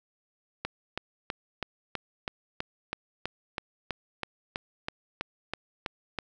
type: click train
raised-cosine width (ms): 0.3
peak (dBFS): -15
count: 18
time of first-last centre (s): 0.65-6.187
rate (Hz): 3.07
effects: none